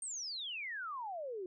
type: exponential sweep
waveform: sine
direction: down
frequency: 8870 to 352.2 Hz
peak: -39 dBFS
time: 0.02-1.46 s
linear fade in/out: 2 ms
effects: none